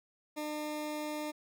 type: tone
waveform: 20% pulse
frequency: 301.8 Hz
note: D4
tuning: 47 cents sharp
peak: -31 dBFS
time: 0.36-1.32 s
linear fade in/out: 20 ms
effects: none